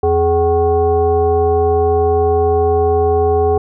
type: tone with frequency modulation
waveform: sine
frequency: 420.3 Hz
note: G#4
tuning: 21 cents sharp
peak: -10 dBFS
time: 0.03-3.58 s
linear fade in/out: 5 ms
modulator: 337 Hz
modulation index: 0.95
effects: none